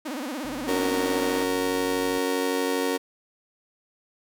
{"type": "tone with vibrato", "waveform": "sawtooth", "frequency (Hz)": 277.2, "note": "C#4", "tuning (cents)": 0, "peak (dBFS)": -26, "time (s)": [0.05, 1.44], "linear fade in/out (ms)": 10, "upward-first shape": "sine", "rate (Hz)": 17, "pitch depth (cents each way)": 230}
{"type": "click train", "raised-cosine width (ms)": 3, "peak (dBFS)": -34, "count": 140, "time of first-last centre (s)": [0.45, 2.179], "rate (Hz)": 80.4}
{"type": "chord", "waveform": "35% pulse", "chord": "F# major", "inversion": "second", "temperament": "just", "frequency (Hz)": [277.5, 370, 462.5], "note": ["C#4", "F#4", "A#4"], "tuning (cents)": [2, 0, -14], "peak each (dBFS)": [-26, -29, -25], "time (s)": [0.67, 2.98], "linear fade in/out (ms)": 20}
{"effects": []}